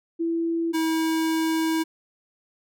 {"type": "tone pair in turn", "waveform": ["sine", "square"], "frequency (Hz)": [332.8, 322], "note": ["E4", "E4"], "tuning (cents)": [17, -41], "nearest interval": "minor second", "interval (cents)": 58, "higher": "first", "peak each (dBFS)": -22, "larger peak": "neither", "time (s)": [[0.19, 0.73], [0.73, 1.84]], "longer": "second", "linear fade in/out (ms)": 20, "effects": []}